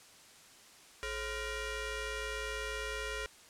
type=ring-modulated tone; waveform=15% pulse; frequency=484.1 Hz; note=B4; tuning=35 cents flat; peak=-27 dBFS; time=1.03-3.26 s; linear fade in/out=0 ms; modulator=913 Hz; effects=white hiss -57 dBFS RMS until 3.49 s + low-pass 9000 Hz 12 dB/octave